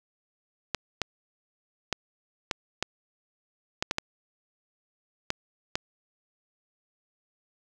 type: clicks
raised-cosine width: 0.2 ms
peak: -9 dBFS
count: 10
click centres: 0.747 / 1.017 / 1.927 / 2.512 / 2.826 / 3.825 / 3.911 / 3.984 / 5.304 / 5.755 s
effects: none